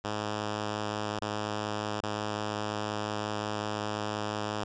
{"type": "tone with dropouts", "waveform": "5% pulse", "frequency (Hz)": 105.6, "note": "G#2", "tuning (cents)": 29, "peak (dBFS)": -20, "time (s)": [0.04, 4.64], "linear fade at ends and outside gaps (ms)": 5, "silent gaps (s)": [[1.193, 1.216], [2.006, 2.033]], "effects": ["resampled to 16000 Hz"]}